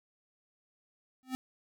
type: tone with exponential growth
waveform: square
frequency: 258.5 Hz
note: C4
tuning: 21 cents flat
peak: -30 dBFS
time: 1.23-1.35 s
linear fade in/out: 0 ms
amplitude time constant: 26 ms
effects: none